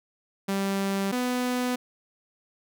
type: tone pair in turn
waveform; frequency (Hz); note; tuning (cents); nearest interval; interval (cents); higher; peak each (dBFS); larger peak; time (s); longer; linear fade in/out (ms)
sawtooth; 196 / 249; G3 / B3; 0 / +14; major third; 414; second; -21; neither; 0.48-1.12 / 1.12-1.76; neither; 10
effects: none